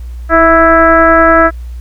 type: tone with frequency modulation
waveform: sine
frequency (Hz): 987.8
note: B5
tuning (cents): 0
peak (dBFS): -3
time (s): 0.29-1.51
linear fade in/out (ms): 50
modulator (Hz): 331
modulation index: 2.1
effects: added 60 Hz sine -21 dBFS peak until 1.8 s + pink hiss -47 dBFS RMS until 1.8 s